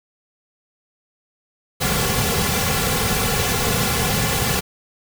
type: noise with comb filter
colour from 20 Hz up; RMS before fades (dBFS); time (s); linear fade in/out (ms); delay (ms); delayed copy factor
pink; -20; 1.8-4.61; 20; 3.2; -0.9
effects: none